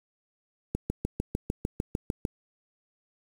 click train, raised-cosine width 3 ms, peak -15 dBFS, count 11, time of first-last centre 0.75-2.252 s, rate 6.66 Hz, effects 7-bit

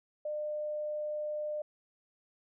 sine tone, 602 Hz, D5, 43 cents sharp, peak -33 dBFS, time 0.25-1.62 s, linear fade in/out 5 ms, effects none

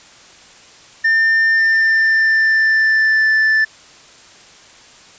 triangle tone with pitch glide, 1800 to 1758.9 Hz, A6 to A6, +39 to -1 cents, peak -9 dBFS, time 1.04-3.65 s, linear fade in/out 10 ms, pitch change -40 cents, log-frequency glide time 1.5-3.28 s, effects white hiss -43 dBFS RMS until 5.18 s + resampled to 16000 Hz

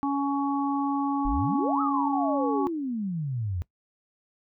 harmonic tone, 279.7 Hz, C#4, 16 cents sharp, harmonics 1 / 3 / 4, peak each -25 / -30 / -32 dBFS, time 0.03-2.67 s, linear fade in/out 0 ms
sine exponential two-way sweep, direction up then down, 33.39 to 1318.5 to 82.8 Hz, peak -27 dBFS, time 1.25-3.62 s, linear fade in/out 0 ms, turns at 1.81 s
effects noise-tail reverb RT60 0.1 s tail -20 dB re dry

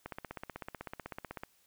click train, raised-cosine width 0.5 ms, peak -25 dBFS, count 23, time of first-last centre 0.06-1.435 s, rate 16 Hz, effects white hiss -69 dBFS RMS until 1.66 s

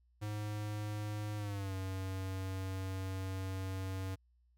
square tone with pitch glide, 105.3 to 94.9 Hz, G#2 to F#2, +24 to +44 cents, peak -38 dBFS, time 0.21-4.16 s, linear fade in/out 20 ms, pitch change -180 cents, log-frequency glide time 1.37-1.75 s, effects added 60 Hz sine -67 dBFS peak until 4.57 s

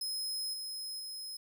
sawtooth tone with level steps, 5120 Hz, D#8, 49 cents sharp, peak -32 / -36 / -38 dBFS, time 0.01-1.37 s, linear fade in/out 5 ms, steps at 0.53 / 0.99 s, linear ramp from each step 10 ms, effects 12-bit

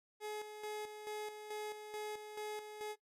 30% pulse tone with tremolo, 423.7 Hz, G#4, 35 cents sharp, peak -38 dBFS, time 0.2-2.96 s, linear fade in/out 50 ms, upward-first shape square, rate 2.3 Hz, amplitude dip 55%, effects noise-tail reverb RT60 0.1 s tail -19 dB re dry + resampled to 32000 Hz

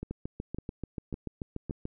two click trains, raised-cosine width 3 ms, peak -22 / -23 dBFS, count 13 / 4, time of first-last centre 0.11-1.854 / 0.03-1.697 s, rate 6.88 / 1.8 Hz, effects none

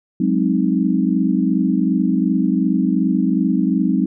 sine chord, Ab dominant seventh, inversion third, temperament equal, 185 / 207.7 / 261.6 / 311.1 Hz, Gb3 / Ab3 / C4 / Eb4, 0 / 0 / 0 / 0 cents, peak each -19 / -20 / -19 / -21 dBFS, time 0.2-4.06 s, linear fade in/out 5 ms, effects none

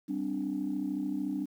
sine chord, G suspended fourth, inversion none, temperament equal with one note detuned, 196 / 260.1 / 293.7 Hz, G3 / C4 / D4, 0 / -10 / 0 cents, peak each -36 / -35 / -32 dBFS, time 0.08-1.46 s, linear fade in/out 20 ms, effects tanh soft clip ceiling -23 dBFS + 10-bit

